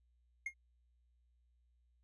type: tone with exponential decay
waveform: triangle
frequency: 2136 Hz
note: C7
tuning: 35 cents sharp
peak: -32 dBFS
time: 0.46-0.54 s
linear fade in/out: 5 ms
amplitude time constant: 17 ms
effects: added 60 Hz sine -70 dBFS peak until 2.03 s + resampled to 24000 Hz